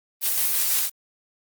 blue noise with tremolo, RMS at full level -21 dBFS, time 0.21-0.9 s, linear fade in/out 50 ms, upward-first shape square, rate 6 Hz, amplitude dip 25%, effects Opus 24 kbps

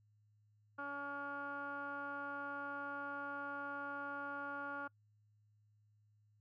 15% pulse tone with low-pass filter, 283.2 Hz, C#4, 37 cents sharp, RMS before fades -44 dBFS, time 0.78-4.88 s, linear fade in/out 10 ms, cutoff 1400 Hz, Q 7.3, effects noise-tail reverb RT60 0.1 s tail -26 dB re dry + added 105 Hz sine -69 dBFS peak until 6.4 s

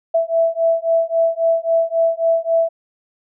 sine beating tone pair, 659.3 / 663 Hz, E5 / E5, 0 / +10 cents, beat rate 3.7 Hz, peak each -17 dBFS, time 0.14-2.69 s, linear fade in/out 10 ms, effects none

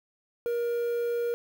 triangle tone with quantisation, 473.5 Hz, A#4, 27 cents sharp, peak -24 dBFS, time 0.46-1.34 s, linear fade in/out 0 ms, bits 8, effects none

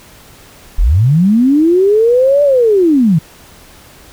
sine linear two-way sweep, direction up then down, 30.48 to 587.3 to 145.8 Hz, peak -6 dBFS, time 0.78-3.19 s, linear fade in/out 10 ms, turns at 2.43 s, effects pink hiss -40 dBFS RMS until 4.12 s

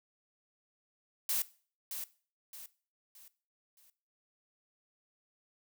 blue noise with echo, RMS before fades -32 dBFS, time 1.29-1.42 s, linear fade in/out 2 ms, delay 620 ms, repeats 4, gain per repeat -8 dB, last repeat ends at 3.9 s, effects noise-tail reverb RT60 0.4 s tail -18 dB re dry

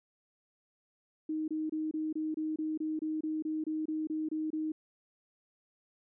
sine tone bursts, 312 Hz, D#4, 5 cents sharp, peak -31 dBFS, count 16, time 1.29-4.72 s, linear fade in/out 5 ms, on 190 ms, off 26 ms, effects none

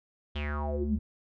square tone with low-pass filter sweep, 73.7 Hz, D2, 7 cents sharp, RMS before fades -31 dBFS, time 0.35-0.99 s, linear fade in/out 10 ms, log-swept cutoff 3400 to 160 Hz, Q 7.9, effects none

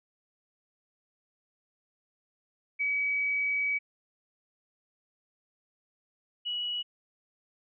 sine tone pair in turn, 2275 / 2927 Hz, C#7 / F#7, +44 / -19 cents, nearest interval major third, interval 437 cents, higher second, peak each -26 / -30 dBFS, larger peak first, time 2.79-3.79 / 6.45-6.83 s, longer first, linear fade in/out 20 ms, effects none

